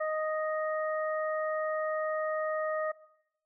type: harmonic tone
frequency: 622.3 Hz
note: D#5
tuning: in tune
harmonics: 1 / 2 / 3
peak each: -30 / -36 / -40 dBFS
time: 0-2.92 s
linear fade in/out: 10 ms
effects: noise-tail reverb RT60 0.8 s tail -19 dB re dry